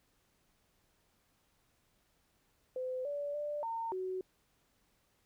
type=tone with pitch steps; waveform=sine; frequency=511 / 577 / 590 / 912 / 372.7 Hz; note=C5 / D5 / D5 / A#5 / F#4; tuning=-41 / -31 / +8 / -38 / +13 cents; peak=-35 dBFS; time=2.76-4.21 s; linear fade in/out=2 ms; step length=290 ms; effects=pink hiss -74 dBFS RMS until 5.25 s